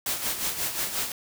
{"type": "noise with tremolo", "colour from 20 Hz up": "white", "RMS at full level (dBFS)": -27, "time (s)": [0.06, 1.12], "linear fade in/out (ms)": 2, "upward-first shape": "sine", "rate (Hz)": 5.6, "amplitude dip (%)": 60, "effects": []}